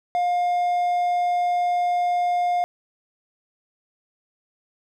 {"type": "tone", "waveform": "triangle", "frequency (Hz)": 709, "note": "F5", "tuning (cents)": 26, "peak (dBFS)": -17, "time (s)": [0.15, 2.64], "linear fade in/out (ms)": 0, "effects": []}